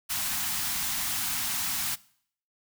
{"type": "band-stop noise", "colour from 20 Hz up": "white", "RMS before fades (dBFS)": -30, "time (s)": [0.09, 1.96], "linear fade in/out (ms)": 20, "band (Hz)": [290, 710], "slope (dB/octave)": 48, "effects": ["noise-tail reverb RT60 0.6 s tail -21 dB re dry"]}